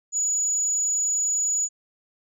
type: tone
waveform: sine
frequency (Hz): 6890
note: A8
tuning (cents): -37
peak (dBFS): -20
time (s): 0.12-1.69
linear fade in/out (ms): 50
effects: tanh soft clip ceiling -16 dBFS